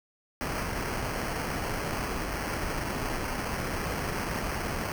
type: noise with sample-and-hold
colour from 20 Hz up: pink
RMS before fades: -32 dBFS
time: 0.41-4.92 s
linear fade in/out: 0 ms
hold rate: 3675 Hz
effects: none